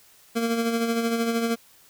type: tone with tremolo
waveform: 25% pulse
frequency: 230.7 Hz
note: A#3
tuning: 18 cents flat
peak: -17 dBFS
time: 0.35-1.56 s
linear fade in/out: 20 ms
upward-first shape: sine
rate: 13 Hz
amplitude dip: 45%
effects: white hiss -55 dBFS RMS until 1.89 s